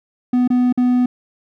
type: tone with dropouts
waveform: triangle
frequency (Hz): 248.3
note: B3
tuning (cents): +9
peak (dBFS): -10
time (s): 0.33-1.06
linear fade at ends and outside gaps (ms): 5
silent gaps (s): 0.477-0.502 / 0.726-0.775
effects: none